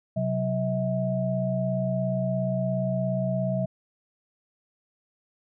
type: tone cluster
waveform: sine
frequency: 129.5 / 186.6 / 642 Hz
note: C3 / F#3 / E5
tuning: -17 / +15 / -46 cents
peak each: -28 dBFS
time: 0.16-3.66 s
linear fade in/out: 10 ms
effects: none